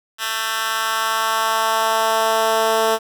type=tone with high-pass filter sweep; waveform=10% pulse; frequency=222.6 Hz; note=A3; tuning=20 cents sharp; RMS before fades=-19 dBFS; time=0.18-2.99 s; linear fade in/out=50 ms; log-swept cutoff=1900 to 450 Hz; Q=1.4; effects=7-bit